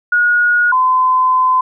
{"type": "tone pair in turn", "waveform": "sine", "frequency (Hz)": [1446, 1023], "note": ["F#6", "C6"], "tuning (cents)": [-40, -39], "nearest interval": "tritone", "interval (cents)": 599, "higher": "first", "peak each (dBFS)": -9, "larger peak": "neither", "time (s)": [[0.12, 0.72], [0.72, 1.61]], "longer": "second", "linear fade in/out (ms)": 5, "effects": []}